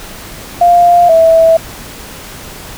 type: tone pair in turn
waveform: sine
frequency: 699 / 654.3 Hz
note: F5 / E5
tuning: +1 / -13 cents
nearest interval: minor second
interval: 114 cents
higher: first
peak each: -3 dBFS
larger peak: neither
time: 0.61-1.09 / 1.09-1.57 s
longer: neither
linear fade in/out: 5 ms
effects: pink hiss -29 dBFS RMS until 2.77 s